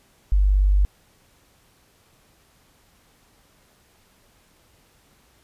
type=tone; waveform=sine; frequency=49 Hz; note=G1; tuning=in tune; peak=-14 dBFS; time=0.32-0.85 s; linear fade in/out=0 ms; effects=pink hiss -59 dBFS RMS until 5.43 s + resampled to 32000 Hz